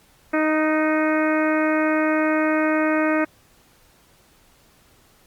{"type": "harmonic tone with a mistuned harmonic", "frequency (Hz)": 311.1, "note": "D#4", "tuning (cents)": 0, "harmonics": [1, 2, 3, 4, 5, 6, 7, 8], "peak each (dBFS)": [-20, -23, -31, -28, -28, -30, -32, -35], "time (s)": [0.33, 3.25], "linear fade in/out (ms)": 10, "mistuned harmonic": 5, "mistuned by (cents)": -20, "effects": ["pink hiss -56 dBFS RMS until 5.26 s", "Opus 48 kbps"]}